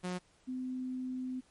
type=tone pair in turn; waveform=sawtooth / sine; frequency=180.9 / 255.8 Hz; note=F#3 / C4; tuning=-39 / -39 cents; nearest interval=tritone; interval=600 cents; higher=second; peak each=-31 / -35 dBFS; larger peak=first; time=0.03-0.19 / 0.47-1.41 s; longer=second; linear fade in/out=20 ms; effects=pink hiss -67 dBFS RMS until 1.5 s + MP3 48 kbps